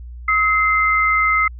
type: tone pair together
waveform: sine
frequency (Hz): 1278 / 2079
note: D#6 / C7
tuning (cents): +46 / -12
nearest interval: minor sixth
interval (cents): 842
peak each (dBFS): -16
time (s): 0.28-1.48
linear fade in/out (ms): 5
effects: added 60 Hz sine -31 dBFS peak until 1.59 s